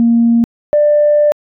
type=tone pair in turn; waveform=sine; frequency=233.1 / 592.7 Hz; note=A#3 / D5; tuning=0 / +16 cents; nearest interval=octave + major third; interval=1616 cents; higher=second; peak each=-6 dBFS; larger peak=neither; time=0-0.44 / 0.73-1.32 s; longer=second; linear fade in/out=0 ms; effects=tanh soft clip ceiling -2 dBFS